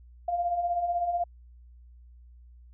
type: beating tone pair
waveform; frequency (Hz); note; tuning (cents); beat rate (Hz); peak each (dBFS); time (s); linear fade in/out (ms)
sine; 683 / 699; F5 / F5; -39 / +1; 16; -34 / -26; 0.28-1.24; 5
effects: added 60 Hz sine -49 dBFS peak until 2.73 s